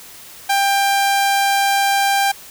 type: tone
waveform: sawtooth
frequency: 793 Hz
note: G5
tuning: 20 cents sharp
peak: -10 dBFS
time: 0.49-2.32 s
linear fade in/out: 10 ms
effects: white hiss -39 dBFS RMS until 2.5 s